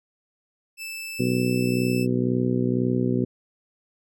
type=tone; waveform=sawtooth; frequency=2637 Hz; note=E7; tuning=in tune; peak=-29 dBFS; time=0.77-2.07 s; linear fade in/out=50 ms
type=harmonic tone; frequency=62 Hz; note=B1; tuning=7 cents sharp; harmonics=2 / 3 / 4 / 5 / 6 / 7 / 8; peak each=-26 / -28 / -24 / -35 / -27 / -37 / -34 dBFS; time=1.19-3.25 s; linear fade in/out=10 ms
effects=none